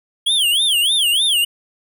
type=tone with vibrato; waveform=square; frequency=3189 Hz; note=G7; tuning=29 cents sharp; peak=-14 dBFS; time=0.26-1.45 s; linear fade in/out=10 ms; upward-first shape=sine; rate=3.3 Hz; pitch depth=240 cents each way; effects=none